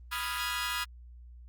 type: chord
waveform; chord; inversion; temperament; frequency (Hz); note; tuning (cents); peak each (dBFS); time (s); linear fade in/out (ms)
20% pulse; F half-diminished seventh; second; equal; 987.8 / 1244.5 / 1396.9 / 1661.2; Cb6 / Eb6 / F6 / Ab6; 0 / 0 / 0 / 0; -32; 0.11-0.85; 20
effects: added 60 Hz sine -47 dBFS peak until 1.48 s + Opus 32 kbps